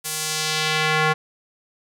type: tone with band-pass filter sweep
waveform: square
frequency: 155.56 Hz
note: D#3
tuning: in tune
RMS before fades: -22 dBFS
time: 0.04-1.14 s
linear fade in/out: 20 ms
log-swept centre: 11000 to 1400 Hz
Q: 0.97
effects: none